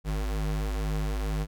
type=tone pair together; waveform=square; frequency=51.86 / 153.4 Hz; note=G#1 / D#3; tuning=-2 / -24 cents; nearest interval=octave + perfect fifth; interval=1878 cents; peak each=-28 / -38 dBFS; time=0.04-1.47 s; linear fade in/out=50 ms; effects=none